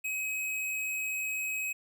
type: tone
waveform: square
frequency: 2542 Hz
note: D#7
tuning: 36 cents sharp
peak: -32 dBFS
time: 0.04-1.73 s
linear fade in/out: 10 ms
effects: none